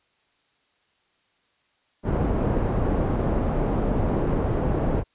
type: low-pass noise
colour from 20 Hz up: pink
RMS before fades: -23 dBFS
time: 2.03-5.04 s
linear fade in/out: 50 ms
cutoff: 670 Hz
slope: 12 dB/octave
effects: white hiss -67 dBFS RMS until 5.14 s + resampled to 8000 Hz